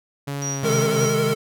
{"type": "tone with pitch glide", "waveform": "sawtooth", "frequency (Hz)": [141, 134.55], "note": ["C#3", "C3"], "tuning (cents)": [30, 49], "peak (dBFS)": -22, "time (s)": [0.27, 1.07], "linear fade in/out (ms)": 10, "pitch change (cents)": -81, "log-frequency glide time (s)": [0.4, 0.77]}
{"type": "tone with tremolo", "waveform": "sine", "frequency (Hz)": 5760, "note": "F#8", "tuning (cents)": -47, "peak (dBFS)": -25, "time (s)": [0.42, 1.15], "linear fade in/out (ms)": 0, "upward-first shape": "sine", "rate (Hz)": 3.6, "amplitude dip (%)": 85}
{"type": "chord", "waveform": "square", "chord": "Ab major", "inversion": "first", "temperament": "equal", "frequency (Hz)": [130.81, 155.56, 207.7], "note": ["C3", "Eb3", "Ab3"], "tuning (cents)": [0, 0, 0], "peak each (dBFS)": -27, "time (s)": [0.63, 1.34], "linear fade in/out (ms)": 5}
{"type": "tone with vibrato", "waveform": "square", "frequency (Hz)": 449.8, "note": "A4", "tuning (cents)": 38, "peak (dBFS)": -21, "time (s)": [0.64, 1.35], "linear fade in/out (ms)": 20, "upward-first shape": "triangle", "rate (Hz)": 11, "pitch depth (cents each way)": 56}
{"effects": []}